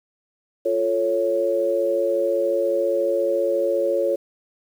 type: chord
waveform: sine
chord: F augmented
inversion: none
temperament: equal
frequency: 349.2 / 440 / 554.4 Hz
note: F4 / A4 / C#5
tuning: 0 / 0 / 0 cents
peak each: -25 / -25 / -20 dBFS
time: 0.65-4.16 s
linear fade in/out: 10 ms
effects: 8-bit